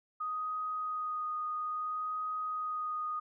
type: tone with vibrato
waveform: sine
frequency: 1244.5 Hz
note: D#6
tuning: in tune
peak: -33 dBFS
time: 0.2-3.2 s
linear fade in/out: 10 ms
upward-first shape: sine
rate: 0.59 Hz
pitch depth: 12 cents each way
effects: none